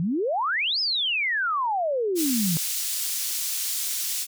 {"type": "exponential two-way sweep", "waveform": "sine", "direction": "up then down", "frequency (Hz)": [155.56, 5274, 155.56], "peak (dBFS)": -22, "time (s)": [0, 2.57], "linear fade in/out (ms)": 0, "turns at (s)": 0.8}
{"type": "high-pass noise", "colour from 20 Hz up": "pink", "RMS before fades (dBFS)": -28, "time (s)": [2.15, 4.27], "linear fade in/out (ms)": 50, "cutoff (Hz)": 5200, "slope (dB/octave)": 12}
{"effects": []}